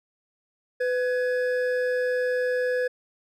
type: tone pair together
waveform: triangle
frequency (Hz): 500 / 1681.8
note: B4 / G#6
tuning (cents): +21 / +21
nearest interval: octave + major sixth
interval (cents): 2100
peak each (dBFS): -21 / -29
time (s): 0.8-2.88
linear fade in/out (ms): 10
effects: none